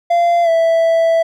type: tone with pitch glide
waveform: triangle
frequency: 689 to 659.8 Hz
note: F5 to E5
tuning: -24 to +1 cents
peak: -8 dBFS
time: 0.1-1.23 s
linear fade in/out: 10 ms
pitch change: -75 cents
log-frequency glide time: 0.43-0.49 s
effects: none